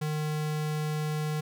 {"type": "tone", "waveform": "square", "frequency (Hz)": 152.7, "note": "D#3", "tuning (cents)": -32, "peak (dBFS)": -29, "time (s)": [0.01, 1.41], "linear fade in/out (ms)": 10, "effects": []}